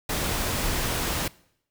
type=noise; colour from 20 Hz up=pink; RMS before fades=-27 dBFS; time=0.09-1.28 s; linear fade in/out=5 ms; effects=noise-tail reverb RT60 0.7 s tail -22 dB re dry